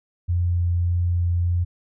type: tone with vibrato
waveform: sine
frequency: 87.31 Hz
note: F2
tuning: in tune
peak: -18 dBFS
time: 0.28-1.65 s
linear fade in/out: 20 ms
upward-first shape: triangle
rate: 1.7 Hz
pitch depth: 9 cents each way
effects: none